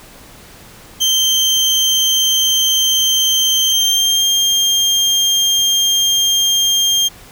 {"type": "tone with pitch glide", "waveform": "30% pulse", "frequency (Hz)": [3136, 3200], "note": ["G7", "G7"], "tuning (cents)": [0, 35], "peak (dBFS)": -9, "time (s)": [1, 7.09], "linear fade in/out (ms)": 20, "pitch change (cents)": 35, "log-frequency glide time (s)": [3.63, 4.24], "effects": ["pink hiss -40 dBFS RMS until 7.31 s"]}